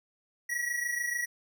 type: tone pair together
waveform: square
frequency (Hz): 1917 / 1943.8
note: A#6 / B6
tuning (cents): +48 / -28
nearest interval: unison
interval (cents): 24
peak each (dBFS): -32 / -36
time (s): 0.49-1.26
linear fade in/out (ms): 10
effects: none